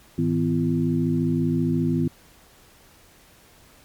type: tone cluster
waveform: sine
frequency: 104.9 / 159.9 / 253.2 / 338.8 Hz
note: G#2 / D#3 / B3 / E4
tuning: +18 / +48 / +43 / +48 cents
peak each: -29 / -23 / -23 / -27 dBFS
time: 0.18-2.08 s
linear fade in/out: 5 ms
effects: pink hiss -53 dBFS RMS until 3.84 s + MP3 96 kbps